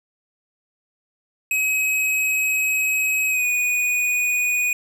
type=tone with pitch glide; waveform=square; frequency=2546 to 2471 Hz; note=D#7 to D#7; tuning=+39 to -13 cents; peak=-19 dBFS; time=1.51-4.73 s; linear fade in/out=2 ms; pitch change=-52 cents; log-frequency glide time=3.29-3.46 s; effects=none